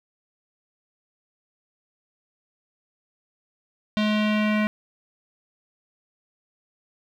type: tone with low-pass filter sweep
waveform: square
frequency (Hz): 212.3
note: G#3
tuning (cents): +38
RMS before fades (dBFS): -22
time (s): 3.97-4.67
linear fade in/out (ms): 0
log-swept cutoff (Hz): 3500 to 2300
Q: 2.7
effects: 9-bit